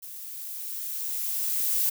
violet noise with level ramp, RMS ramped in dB -41 to -24 dBFS, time 0.02-1.9 s, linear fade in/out 10 ms, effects none

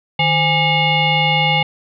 sine tone with frequency modulation, 1500 Hz, F#6, 23 cents sharp, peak -12 dBFS, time 0.19-1.63 s, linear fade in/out 5 ms, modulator 673 Hz, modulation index 2.4, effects none

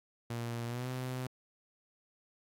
sawtooth tone with pitch glide, 117.8 to 127.72 Hz, A#2 to C3, +19 to -41 cents, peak -32 dBFS, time 0.3-1.27 s, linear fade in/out 5 ms, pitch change +140 cents, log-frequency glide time 0.67-0.88 s, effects AAC 64 kbps

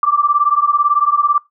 sine beating tone pair, 1164 / 1182 Hz, D6 / D6, -16 / +11 cents, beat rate 18 Hz, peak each -14 dBFS, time 0.03-1.38 s, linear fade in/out 2 ms, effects noise-tail reverb RT60 0.2 s tail -22 dB re dry

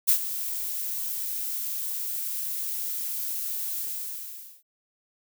violet noise with ADSR envelope, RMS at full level -18 dBFS, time 0.07-4.63 s, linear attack 24 ms, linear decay 88 ms, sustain -13 dB, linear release 850 ms, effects none

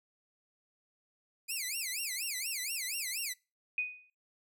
10% pulse tone with vibrato, 2349 Hz, D7, in tune, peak -26 dBFS, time 1.48-3.34 s, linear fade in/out 20 ms, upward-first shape sine, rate 4.2 Hz, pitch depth 300 cents each way
sine tone with exponential decay, 2488 Hz, D#7, 1 cent flat, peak -27 dBFS, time 3.78-4.1 s, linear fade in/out 2 ms, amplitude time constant 69 ms
effects noise-tail reverb RT60 0.3 s tail -25 dB re dry

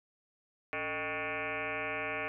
sine tone with frequency modulation, 1449 Hz, F#6, 37 cents flat, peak -33 dBFS, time 0.73-2.28 s, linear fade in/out 0 ms, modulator 167 Hz, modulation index 6.6, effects none

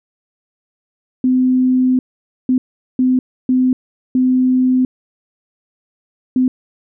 sine tone bursts at uneven times, 255.5 Hz, C4, 41 cents flat, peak -10 dBFS, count 6, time 1.24-1.99 / 2.49-2.58 / 2.99-3.19 / 3.49-3.73 / 4.15-4.85 / 6.36-6.48 s, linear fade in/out 2 ms, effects none

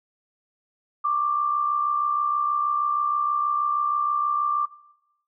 sine tone pair together, 1115.7 / 1182 Hz, C#6 / D6, +11 / +11 cents, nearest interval minor second, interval 100 cents, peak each -29 / -21 dBFS, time 1.04-4.66 s, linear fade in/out 10 ms, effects noise-tail reverb RT60 0.9 s tail -20 dB re dry

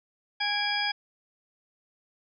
harmonic tone with a mistuned harmonic, 825 Hz, G#5, 12 cents flat, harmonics 1 / 2 / 3 / 4 / 6, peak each -32 / -32 / -32 / -32 / -32 dBFS, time 0.4-0.92 s, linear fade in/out 10 ms, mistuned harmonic 3, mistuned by -93 cents, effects none

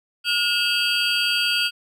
triangle tone cluster, 1430 / 2623 / 2854 / 3216 / 4633 Hz, F6 / E7 / F7 / G7 / D8, +41 / -9 / +37 / +44 / -24 cents, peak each -24 dBFS, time 0.24-1.71 s, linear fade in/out 50 ms, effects none

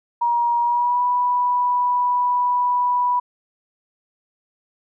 sine tone with pitch glide, 949 to 983 Hz, A#5 to B5, +31 to -8 cents, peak -16 dBFS, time 0.21-3.2 s, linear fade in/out 10 ms, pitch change +61 cents, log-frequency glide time 0.6-1.03 s, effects none

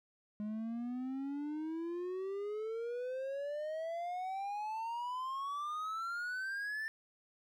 triangle exponential sweep, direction up, 207.7 to 1787 Hz, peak -35 dBFS, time 0.4-6.88 s, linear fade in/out 0 ms, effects none

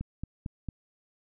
click train, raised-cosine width 5 ms, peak -22 dBFS, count 4, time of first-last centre 0.01-0.687 s, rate 4.43 Hz, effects none

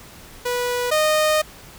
sawtooth tone pair in turn, 490 / 616.3 Hz, B4 / D#5, -14 / -17 cents, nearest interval major third, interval 397 cents, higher second, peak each -17 / -12 dBFS, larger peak second, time 0.45-0.91 / 0.91-1.42 s, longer second, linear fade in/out 10 ms, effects pink hiss -43 dBFS RMS until 1.78 s

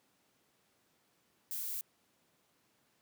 violet noise, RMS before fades -39 dBFS, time 1.51-1.81 s, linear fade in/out 0 ms, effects pink hiss -73 dBFS RMS until 3.01 s + high-pass 150 Hz 12 dB/octave

